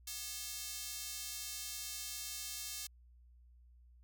square tone with high-pass filter, 242.4 Hz, B3, 32 cents flat, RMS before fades -44 dBFS, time 0.07-2.87 s, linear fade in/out 5 ms, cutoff 5200 Hz, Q 0.82, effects added 60 Hz sine -59 dBFS peak until 4.03 s

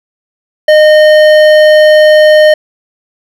sine tone with hard clipping, 613 Hz, D#5, 26 cents flat, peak -3 dBFS, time 0.68-2.54 s, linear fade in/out 5 ms, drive 12 dB, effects none

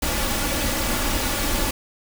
pink noise with comb filter, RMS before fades -23 dBFS, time 0.02-1.71 s, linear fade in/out 5 ms, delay 3.5 ms, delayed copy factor +0.55, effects none

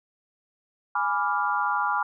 sine chord, G# diminished seventh, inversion none, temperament equal, 830.6 / 987.8 / 1174.7 / 1396.9 Hz, G#5 / B5 / D6 / F6, 0 / 0 / 0 / 0 cents, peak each -28 dBFS, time 0.95-2.03 s, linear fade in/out 5 ms, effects none

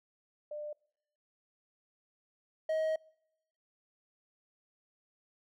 sine / triangle tone pair in turn, 597 / 632.5 Hz, D5 / D#5, +28 / +28 cents, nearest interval minor second, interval 100 cents, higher second, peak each -38 / -27 dBFS, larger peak second, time 0.51-0.73 / 2.69-2.96 s, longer second, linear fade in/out 5 ms, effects noise-tail reverb RT60 0.8 s tail -26 dB re dry

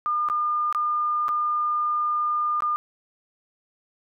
sine tone with dropouts, 1209 Hz, D6, 50 cents sharp, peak -21 dBFS, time 0.06-2.76 s, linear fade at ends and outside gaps 0 ms, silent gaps 0.287-0.299 / 0.726-0.748 / 1.283-1.29 / 2.605-2.622 s, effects none

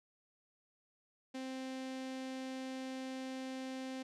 sawtooth tone with notch filter, 261.6 Hz, C4, in tune, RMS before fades -43 dBFS, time 1.34-4.03 s, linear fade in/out 10 ms, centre 1200 Hz, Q 2, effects low-pass 7000 Hz 12 dB/octave

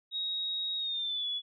sine tone with pitch glide, 3782 to 3409 Hz, A#7 to G#7, +24 to +45 cents, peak -31 dBFS, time 0.11-1.42 s, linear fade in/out 50 ms, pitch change -179 cents, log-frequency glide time 0.77-1.27 s, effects none

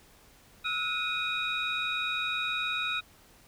sine tone cluster, 1301 / 1440 / 2483 / 3790 Hz, E6 / F#6 / D#7 / A#7, -23 / -47 / -4 / +28 cents, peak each -36 / -36 / -31 / -33 dBFS, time 0.64-3.01 s, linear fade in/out 20 ms, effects tanh soft clip ceiling -21 dBFS + pink hiss -58 dBFS RMS until 3.47 s

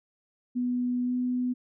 sine tone with pitch glide, 246.9 to 249.3 Hz, B3 to B3, 0 to +16 cents, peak -25 dBFS, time 0.55-1.54 s, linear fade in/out 20 ms, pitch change +16 cents, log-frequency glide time 1.04-1.13 s, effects none

